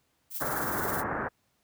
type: noise with tremolo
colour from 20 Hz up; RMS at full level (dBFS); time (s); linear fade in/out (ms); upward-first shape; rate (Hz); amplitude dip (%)
violet; -33; 0.3-1.04; 50; triangle; 19; 55
type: low-pass noise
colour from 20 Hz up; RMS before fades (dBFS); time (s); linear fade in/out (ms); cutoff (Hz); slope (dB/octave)
white; -32; 0.4-1.29; 20; 1700; 48
effects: pink hiss -72 dBFS RMS until 1.63 s + high-pass 60 Hz 12 dB/octave